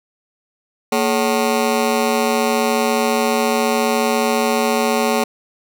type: ring-modulated tone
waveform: 20% pulse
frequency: 329.6 Hz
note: E4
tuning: in tune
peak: -7 dBFS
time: 0.92-5.24 s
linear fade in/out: 5 ms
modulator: 97.6 Hz
effects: none